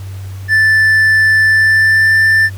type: tone with pitch glide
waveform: triangle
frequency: 1760 to 1776.3 Hz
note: A6 to A6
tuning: 0 to +16 cents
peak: -5 dBFS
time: 0.48-2.5 s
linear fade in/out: 50 ms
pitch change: +16 cents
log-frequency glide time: 1.42-2.16 s
effects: added 96 Hz sine -23 dBFS peak until 2.57 s + pink hiss -40 dBFS RMS until 2.57 s